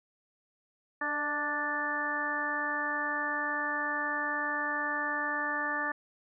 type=harmonic tone with a mistuned harmonic; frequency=293.7 Hz; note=D4; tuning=in tune; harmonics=1 / 2 / 3 / 4 / 5 / 6; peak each=-41 / -41 / -38 / -36 / -40 / -32 dBFS; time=1.01-5.92 s; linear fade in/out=5 ms; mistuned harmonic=2; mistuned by=+29 cents; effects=none